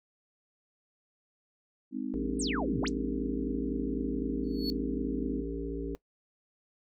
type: chord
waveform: sine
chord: Ab major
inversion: none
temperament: just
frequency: 207.7 / 259.6 / 311.5 Hz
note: Ab3 / C4 / Eb4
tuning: 0 / -13 / +2 cents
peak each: -39 / -34 / -38 dBFS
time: 1.91-5.44 s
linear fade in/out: 50 ms
type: harmonic tone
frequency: 56.7 Hz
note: A#1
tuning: 47 cents flat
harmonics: 1 / 3 / 5 / 7 / 8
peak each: -38 / -44 / -37 / -39 / -41 dBFS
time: 2.14-5.95 s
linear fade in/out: 0 ms
type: exponential two-way sweep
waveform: sine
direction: down then up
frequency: 9480 to 103.4 to 9480 Hz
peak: -33 dBFS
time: 2.39-2.89 s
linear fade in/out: 10 ms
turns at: 2.79 s
type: tone with exponential growth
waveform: triangle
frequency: 4409 Hz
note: C#8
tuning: 10 cents flat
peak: -29 dBFS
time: 4.44-4.7 s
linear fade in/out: 0 ms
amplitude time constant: 55 ms
effects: noise-tail reverb RT60 0.1 s tail -20 dB re dry